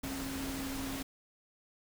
sine tone in noise, 270 Hz, C#4, 45 cents flat, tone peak -38 dBFS, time 0.03-1.03 s, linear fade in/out 10 ms, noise pink, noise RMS -41 dBFS, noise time 0.03-1.03 s, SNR 0 dB, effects none

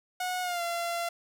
sawtooth tone with pitch glide, 730 to 685.1 Hz, F#5 to F5, -24 to -33 cents, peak -26 dBFS, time 0.2-1.09 s, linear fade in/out 5 ms, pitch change -109 cents, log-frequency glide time 0.42-0.62 s, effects none

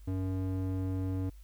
square tone with band-pass filter, 93.7 Hz, F#2, 22 cents sharp, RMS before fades -33 dBFS, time 0.07-1.3 s, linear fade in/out 10 ms, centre 200 Hz, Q 1.4, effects added 50 Hz sine -48 dBFS peak until 1.43 s + white hiss -67 dBFS RMS until 1.43 s

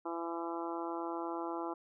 harmonic tone, 168.2 Hz, E3, 35 cents sharp, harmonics 2 / 3 / 4 / 5 / 6 / 7 / 8, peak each -39 / -46 / -45 / -43 / -44 / -47 / -49 dBFS, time 0.05-1.74 s, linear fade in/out 10 ms, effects none

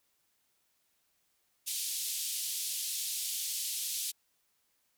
white band-pass noise, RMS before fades -36 dBFS, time 1.66-4.12 s, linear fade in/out 20 ms, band 3100 to 13000 Hz, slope 24 dB/octave, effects white hiss -75 dBFS RMS until 4.97 s

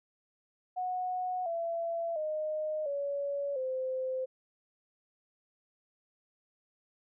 sine tone with pitch steps, 733 / 672.2 / 616.4 / 565.2 / 518.3 Hz, F#5 / E5 / D#5 / C#5 / C5, -16 / +34 / -16 / +34 / -16 cents, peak -31 dBFS, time 0.76-4.26 s, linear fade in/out 20 ms, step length 700 ms, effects none

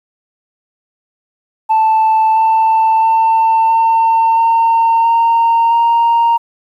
sine tone with pitch steps, 880 / 888.2 / 896.4 / 904.7 / 913.1 / 921.6 / 930.2 Hz, A5 / A5 / A5 / A5 / A#5 / A#5 / A#5, 0 / +16 / +32 / +48 / -36 / -20 / -4 cents, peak -6 dBFS, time 1.69-6.38 s, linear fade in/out 20 ms, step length 670 ms, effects tanh soft clip ceiling -6 dBFS + 8-bit

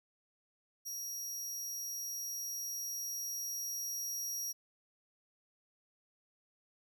sawtooth tone with level ramp, 5680 Hz, F8, 28 cents sharp, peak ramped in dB -37 to -34 dBFS, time 0.85-4.53 s, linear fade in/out 20 ms, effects none

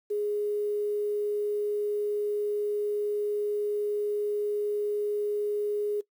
sine tone with quantisation, 415.3 Hz, G#4, in tune, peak -26 dBFS, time 0.1-6.01 s, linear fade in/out 10 ms, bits 9, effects noise-tail reverb RT60 0.1 s tail -19 dB re dry

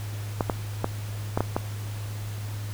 clicks, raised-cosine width 1 ms, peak -9 dBFS, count 6, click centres 0.408 / 0.498 / 0.844 / 1.375 / 1.406 / 1.565 s, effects added 104 Hz sine -31 dBFS peak until 2.73 s + pink hiss -43 dBFS RMS until 2.73 s

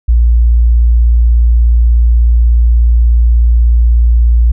sine tone, 58.27 Hz, A#1, in tune, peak -4 dBFS, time 0.08-4.52 s, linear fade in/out 10 ms, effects none

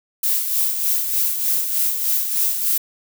violet noise with tremolo, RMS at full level -18 dBFS, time 0.23-2.78 s, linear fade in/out 5 ms, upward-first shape sine, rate 3.3 Hz, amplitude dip 50%, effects none

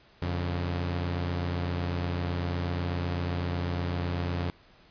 sawtooth tone pair together, 88 / 141.73 Hz, F2 / C#3, +14 / +39 cents, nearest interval minor sixth, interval 825 cents, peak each -25 / -32 dBFS, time 0.22-4.5 s, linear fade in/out 0 ms, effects pink hiss -58 dBFS RMS until 4.9 s + resampled to 11025 Hz

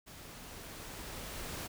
pink noise with level ramp, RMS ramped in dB -51 to -41 dBFS, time 0.06-1.68 s, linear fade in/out 20 ms, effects none

